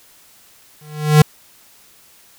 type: tone with exponential growth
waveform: square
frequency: 151.5 Hz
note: D#3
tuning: 46 cents flat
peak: -4 dBFS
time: 0.81-1.22 s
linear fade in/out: 5 ms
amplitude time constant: 88 ms
effects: white hiss -49 dBFS RMS until 2.38 s